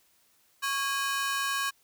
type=ring-modulated tone; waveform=sawtooth; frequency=1371 Hz; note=F6; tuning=32 cents flat; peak=-21 dBFS; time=0.62-1.71 s; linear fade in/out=20 ms; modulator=263 Hz; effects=white hiss -66 dBFS RMS until 1.83 s